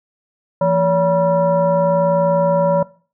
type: tone with frequency modulation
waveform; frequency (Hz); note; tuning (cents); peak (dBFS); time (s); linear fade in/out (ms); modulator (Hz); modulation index
sine; 568; C#5; +42; -12; 0.61-2.83; 5; 399; 0.93
effects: noise-tail reverb RT60 0.4 s tail -20 dB re dry